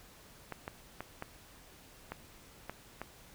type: clicks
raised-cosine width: 0.5 ms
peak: -24 dBFS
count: 7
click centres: 0.523 / 0.679 / 1.006 / 1.224 / 2.12 / 2.696 / 3.016 s
effects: pink hiss -57 dBFS RMS until 3.34 s